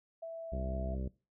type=tone; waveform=sine; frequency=659.3 Hz; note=E5; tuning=in tune; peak=-39 dBFS; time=0.22-0.95 s; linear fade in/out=10 ms
type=harmonic tone; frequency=65 Hz; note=C2; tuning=11 cents flat; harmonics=1 / 2 / 3 / 4 / 5 / 6 / 7 / 8 / 9; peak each=-36 / -44 / -43 / -51 / -51 / -50 / -56 / -56 / -52 dBFS; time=0.52-1.08 s; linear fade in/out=5 ms
effects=noise-tail reverb RT60 0.3 s tail -21 dB re dry